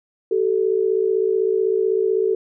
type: tone pair together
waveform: sine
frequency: 382.5 / 438.4 Hz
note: G4 / A4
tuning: -42 / -6 cents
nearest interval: major second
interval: 236 cents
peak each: -19 dBFS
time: 0.31-2.35 s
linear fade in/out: 5 ms
effects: none